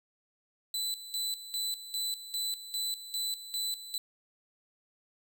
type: tone with tremolo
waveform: sawtooth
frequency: 3997 Hz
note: B7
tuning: 20 cents sharp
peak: -28 dBFS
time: 0.74-3.98 s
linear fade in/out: 2 ms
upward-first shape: square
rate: 2.5 Hz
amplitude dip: 75%
effects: none